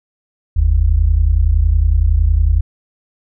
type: tone pair together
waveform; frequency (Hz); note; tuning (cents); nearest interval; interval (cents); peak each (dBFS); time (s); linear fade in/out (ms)
sine; 47.08 / 77.9; F#1 / D#2; +31 / +3; major sixth; 872; -12; 0.56-2.61; 10
effects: none